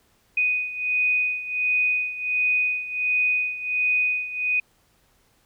sine beating tone pair, 2489 / 2490.4 Hz, D#7 / D#7, 0 / +1 cents, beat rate 1.4 Hz, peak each -22 / -26 dBFS, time 0.37-4.6 s, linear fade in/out 5 ms, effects pink hiss -63 dBFS RMS until 5.45 s

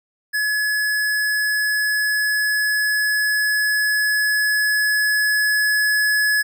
square tone with level ramp, 1700 Hz, G#6, 40 cents sharp, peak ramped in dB -19 to -16 dBFS, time 0.33-6.43 s, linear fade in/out 20 ms, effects none

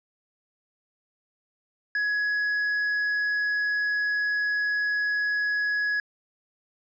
sine tone with tanh clipping, 1678 Hz, G#6, 17 cents sharp, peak -24 dBFS, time 1.95-6 s, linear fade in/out 2 ms, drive 4 dB, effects resampled to 16000 Hz

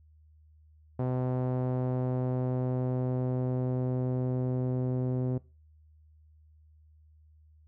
sawtooth tone with low-pass filter sweep, 127.1 Hz, C3, 50 cents flat, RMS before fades -30 dBFS, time 0.99-5.38 s, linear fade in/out 5 ms, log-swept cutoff 730 to 430 Hz, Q 1.1, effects noise-tail reverb RT60 0.3 s tail -20 dB re dry + added 77 Hz sine -56 dBFS peak until 7.67 s

